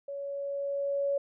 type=tone with level ramp; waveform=sine; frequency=561 Hz; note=C#5; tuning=21 cents sharp; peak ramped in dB=-35 to -25 dBFS; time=0.08-1.18 s; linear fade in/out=5 ms; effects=none

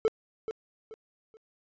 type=tone with echo; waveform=triangle; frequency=440 Hz; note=A4; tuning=in tune; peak=-19 dBFS; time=0.05-0.08 s; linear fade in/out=0 ms; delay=430 ms; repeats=3; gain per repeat=-10 dB; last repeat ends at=1.37 s; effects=resampled to 16000 Hz

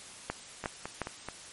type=two click trains; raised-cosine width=0.5 ms; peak=-21 / -16 dBFS; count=4 / 3; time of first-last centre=0.64-1.287 / 0.3-1.017 s; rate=4.64 / 2.79 Hz; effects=white hiss -48 dBFS RMS until 1.52 s + MP3 48 kbps

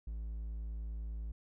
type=tone; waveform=triangle; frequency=55 Hz; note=A1; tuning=in tune; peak=-36 dBFS; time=0.07-1.32 s; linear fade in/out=5 ms; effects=none

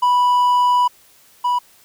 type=tone pair in turn; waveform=triangle; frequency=985 / 981.3 Hz; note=B5 / B5; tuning=-5 / -11 cents; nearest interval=unison; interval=6 cents; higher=first; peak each=-10 / -13 dBFS; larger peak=first; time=0.02-0.88 / 1.44-1.59 s; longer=first; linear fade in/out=10 ms; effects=white hiss -51 dBFS RMS until 1.84 s

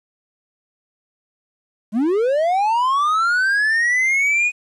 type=linear sweep; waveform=triangle; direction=up; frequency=196 to 2489 Hz; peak=-13 dBFS; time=1.92-4.52 s; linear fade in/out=50 ms; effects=resampled to 24000 Hz + 9-bit

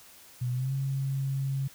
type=tone with pitch glide; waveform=sine; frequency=123.8 to 135.79 Hz; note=B2 to C#3; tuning=+5 to -35 cents; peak=-27 dBFS; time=0.41-1.68 s; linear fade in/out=10 ms; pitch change=+160 cents; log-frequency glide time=0.51-0.73 s; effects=white hiss -53 dBFS RMS until 1.74 s

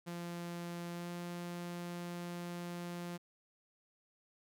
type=tone with pitch glide; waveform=sawtooth; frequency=172.6 to 174.3 Hz; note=F3 to F3; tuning=-20 to -3 cents; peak=-37 dBFS; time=0.06-3.18 s; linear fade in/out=20 ms; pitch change=+17 cents; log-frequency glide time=0.93-1.1 s; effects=none

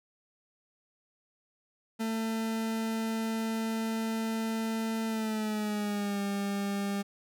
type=tone with pitch glide; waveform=40% pulse; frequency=223.4 to 200.2 Hz; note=A3 to G3; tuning=+27 to +37 cents; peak=-29 dBFS; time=1.99-7.03 s; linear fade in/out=20 ms; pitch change=-190 cents; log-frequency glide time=5.06-6.21 s; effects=none

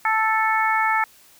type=harmonic tone; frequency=440 Hz; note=A4; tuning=in tune; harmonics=2 / 3 / 4 / 5; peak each=-21 / -23 / -24 / -25 dBFS; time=0.05-1.04 s; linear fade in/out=2 ms; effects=white hiss -52 dBFS RMS until 1.39 s

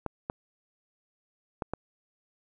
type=clicks; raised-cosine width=1 ms; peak=-17 dBFS; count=4; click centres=0.063 / 0.299 / 1.622 / 1.736 s; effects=none

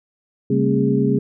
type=tone cluster; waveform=sine; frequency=136.1 / 198 / 227.1 / 268.9 / 409.1 Hz; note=C#3 / G3 / A#3 / C4 / G#4; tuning=-31 / +18 / -45 / +47 / -26 cents; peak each=-21 dBFS; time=0.5-1.19 s; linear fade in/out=5 ms; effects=none

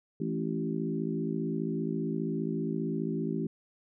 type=harmonic tone with a mistuned harmonic; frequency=55 Hz; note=A1; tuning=in tune; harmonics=3 / 4 / 5 / 6 / 7; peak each=-34 / -35 / -36 / -37 / -37 dBFS; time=0.2-3.47 s; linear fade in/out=5 ms; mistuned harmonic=4; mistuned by=-28 cents; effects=none

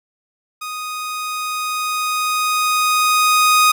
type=tone with level ramp; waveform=sawtooth; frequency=1244.5 Hz; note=D#6; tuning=in tune; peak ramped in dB=-22 to -6 dBFS; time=0.61-3.72 s; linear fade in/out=10 ms; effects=none

